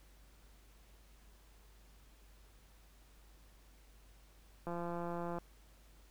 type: click train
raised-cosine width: 1 ms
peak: -28 dBFS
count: 124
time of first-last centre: 4.67-5.385 s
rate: 172 Hz
effects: added 50 Hz sine -60 dBFS peak until 6.1 s + pink hiss -67 dBFS RMS until 6.1 s